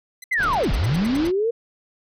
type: tone bursts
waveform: 10% pulse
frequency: 2024 Hz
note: B6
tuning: 42 cents sharp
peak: -27 dBFS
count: 11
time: 0.22-1.271 s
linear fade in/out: 5 ms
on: 21 ms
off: 82 ms
type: linear two-way sweep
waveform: sine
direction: down then up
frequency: 2106 to 30.87 to 477 Hz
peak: -18 dBFS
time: 0.31-1.51 s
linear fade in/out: 10 ms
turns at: 0.72 s
type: low-pass noise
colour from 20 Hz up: pink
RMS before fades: -30 dBFS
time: 0.37-1.32 s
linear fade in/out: 50 ms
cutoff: 5000 Hz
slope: 48 dB/octave
effects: none